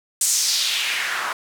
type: noise with band-pass filter sweep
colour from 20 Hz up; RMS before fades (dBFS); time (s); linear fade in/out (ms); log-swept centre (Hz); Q
white; -22; 0.21-1.33; 2; 8300 to 1100; 2.2
effects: none